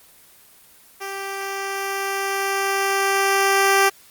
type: tone with level ramp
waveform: 10% pulse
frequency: 392 Hz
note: G4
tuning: in tune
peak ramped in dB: -20 to -5 dBFS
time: 1-3.9 s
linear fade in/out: 20 ms
effects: white hiss -50 dBFS RMS until 4.1 s + Opus 24 kbps